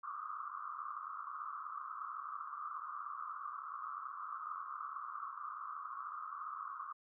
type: band-pass noise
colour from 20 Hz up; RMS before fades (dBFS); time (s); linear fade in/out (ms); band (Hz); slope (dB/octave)
white; -45; 0.03-6.93; 10; 1100 to 1300; 96
effects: none